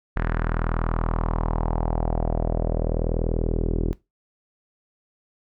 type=tone with low-pass filter sweep; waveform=sawtooth; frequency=40.41 Hz; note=E1; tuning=34 cents flat; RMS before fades=-24 dBFS; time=0.16-3.93 s; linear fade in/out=0 ms; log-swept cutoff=1700 to 360 Hz; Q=2.9; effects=noise-tail reverb RT60 0.2 s tail -18 dB re dry